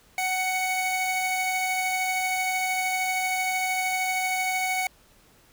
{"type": "tone pair together", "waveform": "45% pulse", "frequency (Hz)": [747, 2228], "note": ["F#5", "C#7"], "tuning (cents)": [16, 8], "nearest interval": "octave + perfect fifth", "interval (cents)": 1892, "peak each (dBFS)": -27, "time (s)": [0.18, 4.87], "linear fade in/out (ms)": 2, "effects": ["pink hiss -58 dBFS RMS until 5.52 s"]}